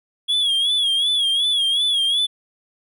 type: tone with vibrato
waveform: triangle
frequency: 3333 Hz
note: G#7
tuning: 5 cents sharp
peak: -15 dBFS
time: 0.28-2.27 s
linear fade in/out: 20 ms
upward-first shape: sine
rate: 2.7 Hz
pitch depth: 85 cents each way
effects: none